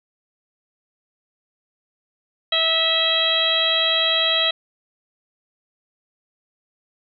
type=harmonic tone; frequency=650 Hz; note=E5; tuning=24 cents flat; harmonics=1 / 2 / 3 / 4 / 5 / 6; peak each=-26 / -29 / -27 / -28 / -20 / -21 dBFS; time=2.52-4.51 s; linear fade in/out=5 ms; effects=none